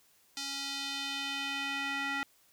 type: tone with band-pass filter sweep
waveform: square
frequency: 277.2 Hz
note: C#4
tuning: in tune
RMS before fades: -36 dBFS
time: 0.37-2.23 s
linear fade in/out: 0 ms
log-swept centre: 5000 to 1900 Hz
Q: 1.8
effects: white hiss -66 dBFS RMS until 2.52 s